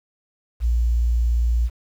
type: tone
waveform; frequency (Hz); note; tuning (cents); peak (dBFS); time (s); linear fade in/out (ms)
sine; 58.6; A#1; +10; -16; 0.6-1.7; 50
effects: 8-bit